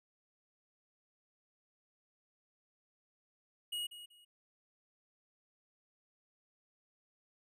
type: tone with echo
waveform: square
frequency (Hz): 2890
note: F#7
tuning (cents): -41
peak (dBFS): -37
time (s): 3.72-3.87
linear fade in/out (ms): 10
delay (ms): 190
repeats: 2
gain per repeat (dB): -12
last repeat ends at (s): 4.25
effects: none